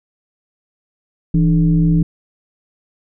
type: tone with frequency modulation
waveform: sine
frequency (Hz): 164.81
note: E3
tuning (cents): 0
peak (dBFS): -10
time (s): 1.34-2.03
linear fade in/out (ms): 5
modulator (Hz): 132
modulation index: 0.7
effects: none